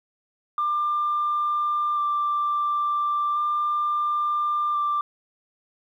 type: tone with vibrato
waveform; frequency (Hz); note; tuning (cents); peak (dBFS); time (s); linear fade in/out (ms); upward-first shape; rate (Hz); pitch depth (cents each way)
sine; 1186; D6; +17; -20; 0.58-5.01; 2; square; 0.36; 10
effects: tanh soft clip ceiling -17 dBFS + 10-bit